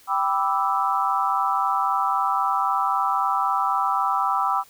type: chord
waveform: sine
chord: E minor seventh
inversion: first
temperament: equal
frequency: 784 / 987.8 / 1174.7 / 1318.5 Hz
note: G5 / B5 / D6 / E6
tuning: 0 / 0 / 0 / 0 cents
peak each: -25 dBFS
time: 0.07-4.64 s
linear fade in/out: 50 ms
effects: white hiss -53 dBFS RMS until 4.69 s